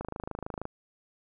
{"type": "click train", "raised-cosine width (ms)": 1, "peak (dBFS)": -21, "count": 18, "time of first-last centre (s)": [0.01, 0.654], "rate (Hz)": 26.4, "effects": []}